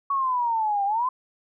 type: exponential two-way sweep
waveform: sine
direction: down then up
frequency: 1125 to 784 to 1051 Hz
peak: -21 dBFS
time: 0.1-1.09 s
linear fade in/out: 5 ms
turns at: 0.85 s
effects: none